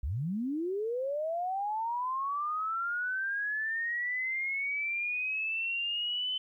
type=linear sweep; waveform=sine; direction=up; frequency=55 to 3050 Hz; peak=-30 dBFS; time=0.03-6.38 s; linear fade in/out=5 ms; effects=12-bit